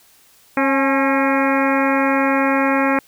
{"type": "harmonic tone with a mistuned harmonic", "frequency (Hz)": 271, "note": "C#4", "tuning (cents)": -39, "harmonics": [1, 2, 3, 4, 5, 6, 7, 8, 9], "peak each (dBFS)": [-18, -21, -23, -24, -25, -26, -26, -27, -28], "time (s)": [0.57, 2.99], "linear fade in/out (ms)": 2, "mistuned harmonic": 3, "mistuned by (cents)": 53, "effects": ["white hiss -52 dBFS RMS until 3.07 s"]}